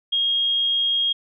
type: tone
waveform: sine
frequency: 3257 Hz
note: G#7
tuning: 34 cents flat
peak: -18 dBFS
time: 0.12-1.13 s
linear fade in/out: 10 ms
effects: none